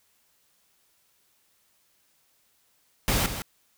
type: noise with echo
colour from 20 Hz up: pink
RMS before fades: -24 dBFS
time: 3.08-3.26 s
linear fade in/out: 0 ms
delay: 160 ms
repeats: 1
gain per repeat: -9 dB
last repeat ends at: 3.42 s
effects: white hiss -67 dBFS RMS until 3.77 s